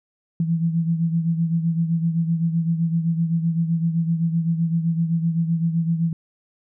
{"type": "beating tone pair", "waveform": "sine", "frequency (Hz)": [164.81, 172.61], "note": ["E3", "F3"], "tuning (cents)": [0, -20], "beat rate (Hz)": 7.8, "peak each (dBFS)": [-19, -26], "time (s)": [0.4, 6.13], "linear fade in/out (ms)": 2, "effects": []}